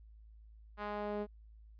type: tone with band-pass filter sweep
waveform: sawtooth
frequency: 207.7 Hz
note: G#3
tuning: in tune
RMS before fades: -39 dBFS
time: 0.77-1.27 s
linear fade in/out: 50 ms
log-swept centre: 1200 to 420 Hz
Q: 1.3
effects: added 54 Hz sine -54 dBFS peak until 1.79 s + resampled to 11025 Hz